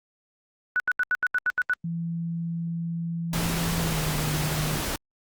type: tone bursts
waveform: sine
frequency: 1480 Hz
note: F#6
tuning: in tune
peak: -20 dBFS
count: 9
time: 0.76-1.735 s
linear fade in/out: 0 ms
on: 39 ms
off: 78 ms
type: tone with pitch glide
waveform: sine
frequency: 167.8 to 152.11 Hz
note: E3 to D#3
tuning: +31 to -39 cents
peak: -27 dBFS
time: 1.84-4.78 s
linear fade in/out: 5 ms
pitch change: -170 cents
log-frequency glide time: 3.75-4.12 s
type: noise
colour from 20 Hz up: pink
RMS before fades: -29 dBFS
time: 3.33-4.96 s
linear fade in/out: 2 ms
effects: Opus 48 kbps